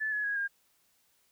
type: tone with pitch steps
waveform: sine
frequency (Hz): 1739 / 1696.3 / 1654.7 / 1614.1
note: A6 / G#6 / G#6 / G#6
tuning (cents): -21 / +36 / -7 / -50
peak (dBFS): -29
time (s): 0-0.48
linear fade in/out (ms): 20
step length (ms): 120
effects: white hiss -70 dBFS RMS until 1.31 s